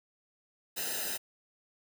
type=noise with comb filter; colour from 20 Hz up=white; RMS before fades=-35 dBFS; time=0.76-1.18 s; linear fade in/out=20 ms; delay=0.89 ms; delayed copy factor=-0.9; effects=none